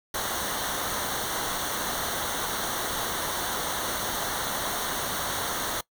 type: noise with comb filter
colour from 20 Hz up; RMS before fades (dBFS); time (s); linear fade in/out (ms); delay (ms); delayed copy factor
pink; -30; 0.14-5.81; 5; 0.4; -0.75
effects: noise-tail reverb RT60 0.1 s tail -21 dB re dry